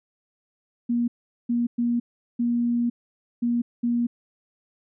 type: tone bursts at uneven times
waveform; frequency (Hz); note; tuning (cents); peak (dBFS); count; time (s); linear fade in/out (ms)
sine; 238.1; A#3; +37; -20; 6; 0.89-1.08 / 1.49-1.67 / 1.78-2 / 2.39-2.9 / 3.42-3.62 / 3.83-4.07; 10
effects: none